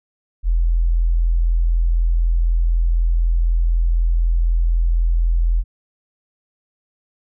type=tone; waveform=sine; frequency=42 Hz; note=E1; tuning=33 cents sharp; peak=-13 dBFS; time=0.43-5.64 s; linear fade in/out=50 ms; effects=none